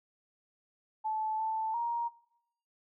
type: tone with pitch steps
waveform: sine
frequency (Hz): 870 / 881 / 940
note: A5 / A5 / A#5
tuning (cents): -20 / +2 / +14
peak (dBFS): -30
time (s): 1.04-2.09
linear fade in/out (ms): 20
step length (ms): 350
effects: noise-tail reverb RT60 0.7 s tail -19 dB re dry